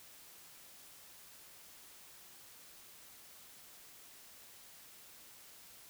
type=silence; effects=white hiss -57 dBFS RMS until 5.89 s